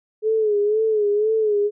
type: tone with vibrato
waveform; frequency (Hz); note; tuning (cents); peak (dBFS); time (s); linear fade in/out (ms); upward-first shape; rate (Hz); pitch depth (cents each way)
sine; 425.7; G#4; +43; -16; 0.22-1.71; 50; sine; 2; 71
effects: none